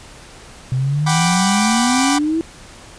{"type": "exponential sweep", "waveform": "sine", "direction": "up", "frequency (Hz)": [126, 332.4], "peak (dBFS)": -15, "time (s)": [0.72, 2.41], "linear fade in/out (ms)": 0}
{"type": "chord", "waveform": "sawtooth", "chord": "G major seventh", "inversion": "third", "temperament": "equal", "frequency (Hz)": [740, 784, 987.8, 1174.7], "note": ["F#5", "G5", "B5", "D6"], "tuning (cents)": [0, 0, 0, 0], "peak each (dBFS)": -19, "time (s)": [1.06, 2.19], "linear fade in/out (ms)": 10}
{"type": "band-pass noise", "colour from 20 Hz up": "pink", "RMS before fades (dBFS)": -25, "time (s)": [1.09, 2.17], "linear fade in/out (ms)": 5, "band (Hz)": [4600, 9200], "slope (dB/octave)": 24}
{"effects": ["pink hiss -40 dBFS RMS until 2.98 s", "resampled to 22050 Hz"]}